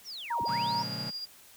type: linear two-way sweep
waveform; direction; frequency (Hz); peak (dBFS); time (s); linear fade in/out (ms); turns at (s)
sine; down then up; 5970 to 55.3 to 5970; -38; 0.04-0.85; 50; 0.42
type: tone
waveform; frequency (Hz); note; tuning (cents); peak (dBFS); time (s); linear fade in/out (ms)
sine; 941; A#5; +16; -28; 0.3-0.83; 10
type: tone with tremolo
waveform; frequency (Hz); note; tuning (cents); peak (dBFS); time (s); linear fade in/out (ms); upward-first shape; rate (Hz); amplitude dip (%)
sine; 4821; D8; +45; -33; 0.45-1.26; 20; triangle; 13; 50
type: chord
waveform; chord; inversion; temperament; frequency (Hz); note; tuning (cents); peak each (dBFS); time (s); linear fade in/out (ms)
sawtooth; Bb minor seventh; none; just; 116.54 / 139.85 / 174.81 / 209.8; Bb2 / Db3 / F3 / Ab3; 0 / +16 / +2 / +18; -38; 0.47-1.11; 20
effects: white hiss -55 dBFS RMS until 1.56 s